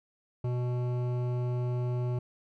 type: tone with hard clipping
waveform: triangle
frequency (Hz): 123.3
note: B2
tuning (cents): -2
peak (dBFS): -30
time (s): 0.44-2.19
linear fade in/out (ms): 5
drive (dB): 17
effects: none